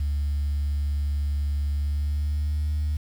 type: tone with pitch glide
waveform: sine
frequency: 72.1 to 75.25 Hz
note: D2 to D2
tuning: -31 to +43 cents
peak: -21 dBFS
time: 0-2.97 s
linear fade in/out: 5 ms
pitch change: +74 cents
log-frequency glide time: 1.72-2.69 s
effects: tanh soft clip ceiling -20 dBFS + 8-bit